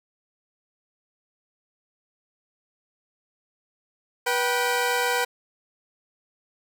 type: tone pair together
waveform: 15% pulse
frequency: 487.4 / 775 Hz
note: B4 / G5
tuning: -23 / -20 cents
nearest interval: minor sixth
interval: 803 cents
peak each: -17 / -20 dBFS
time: 4.26-5.25 s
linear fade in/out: 10 ms
effects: none